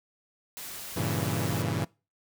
white noise, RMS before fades -40 dBFS, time 0.57-1.62 s, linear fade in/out 0 ms
sawtooth chord, G diminished seventh, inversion none, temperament equal, 98 / 116.54 / 138.59 / 164.81 Hz, G2 / Bb2 / Db3 / Fb3, 0 / 0 / 0 / 0 cents, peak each -29 dBFS, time 0.96-1.85 s, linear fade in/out 10 ms
effects noise-tail reverb RT60 0.3 s tail -23 dB re dry

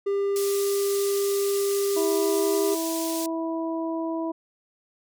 triangle tone, 398.8 Hz, G4, 30 cents sharp, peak -20 dBFS, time 0.06-2.75 s, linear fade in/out 10 ms
pink band-pass noise, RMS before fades -34 dBFS, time 0.36-3.26 s, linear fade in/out 0 ms, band 5300 to 16000 Hz, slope 12 dB/octave
harmonic tone, 327.3 Hz, E4, 12 cents flat, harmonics 1 / 2 / 3, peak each -27 / -32 / -35 dBFS, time 1.96-4.32 s, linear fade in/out 10 ms
effects none

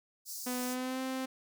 pink high-pass noise, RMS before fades -42 dBFS, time 0.25-0.77 s, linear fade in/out 50 ms, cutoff 4800 Hz, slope 48 dB/octave
sawtooth tone with pitch glide, 249.8 to 261.3 Hz, B3 to C4, +20 to -2 cents, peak -30 dBFS, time 0.46-1.26 s, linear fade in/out 10 ms, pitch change +78 cents, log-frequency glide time 0.65-1.01 s
effects none

